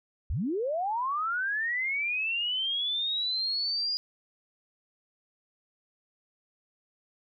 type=linear sweep; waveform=sine; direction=up; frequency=47 to 4896 Hz; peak=-27 dBFS; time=0.3-3.97 s; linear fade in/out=0 ms; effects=none